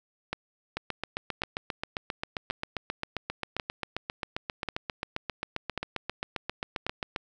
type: two click trains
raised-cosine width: 0.3 ms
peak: -15 / -14 dBFS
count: 49 / 7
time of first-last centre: 0.77-7.161 / 0.33-6.866 s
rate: 7.51 / 0.918 Hz
effects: none